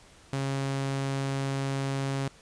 sawtooth tone, 136.5 Hz, C#3, 26 cents flat, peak -24 dBFS, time 0.33-2.28 s, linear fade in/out 0 ms, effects pink hiss -55 dBFS RMS until 2.41 s + resampled to 22050 Hz

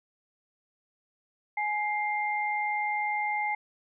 sine tone pair together, 838.9 / 2100 Hz, G#5 / C7, +17 / +6 cents, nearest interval octave + major third, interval 1589 cents, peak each -29 / -30 dBFS, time 1.57-3.55 s, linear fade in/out 5 ms, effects none

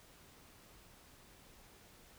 silence, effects pink hiss -61 dBFS RMS until 2.18 s

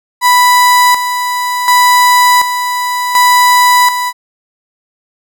35% pulse tone with tremolo, 987.8 Hz, B5, in tune, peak -3 dBFS, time 0.21-4.13 s, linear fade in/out 50 ms, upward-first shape square, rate 0.68 Hz, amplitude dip 60%, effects none

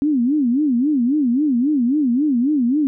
sine tone with vibrato, 268.2 Hz, C4, 43 cents sharp, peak -14 dBFS, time 0.02-2.87 s, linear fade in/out 0 ms, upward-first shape sine, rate 3.7 Hz, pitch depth 240 cents each way, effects none

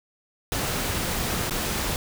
pink noise with dropouts, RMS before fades -27 dBFS, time 0.52-1.96 s, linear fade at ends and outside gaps 1 ms, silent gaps 1.497-1.508 s, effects none

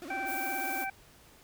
35% pulse tone with vibrato, 311.1 Hz, D#4, in tune, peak -39 dBFS, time 0.02-0.84 s, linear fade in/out 0 ms, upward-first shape sine, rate 17 Hz, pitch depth 280 cents each way
harmonic tone, 777 Hz, G5, 16 cents flat, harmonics 1 / 2 / 3, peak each -35 / -38 / -38 dBFS, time 0.1-0.9 s, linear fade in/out 5 ms
violet noise, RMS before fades -40 dBFS, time 0.25-0.87 s, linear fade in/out 50 ms
effects pink hiss -58 dBFS RMS until 1.43 s

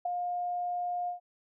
sine tone with ADSR envelope, 710 Hz, F5, 28 cents sharp, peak -25 dBFS, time 0.05-1.2 s, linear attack 8 ms, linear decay 5 ms, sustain -5 dB, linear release 120 ms, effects none

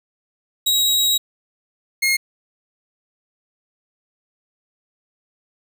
sawtooth tone pair in turn, 3827 / 2148 Hz, A#7 / C7, +45 / +45 cents, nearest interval minor seventh, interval 1000 cents, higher first, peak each -12 dBFS, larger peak neither, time 0.66-1.18 / 2.02-2.17 s, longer first, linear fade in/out 10 ms, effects none

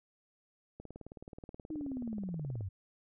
click train, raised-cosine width 2 ms, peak -33 dBFS, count 35, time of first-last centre 0.8-2.609 s, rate 18.8 Hz
sine linear sweep, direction down, 317.5 to 88.6 Hz, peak -36 dBFS, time 1.7-2.69 s, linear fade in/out 10 ms
effects none

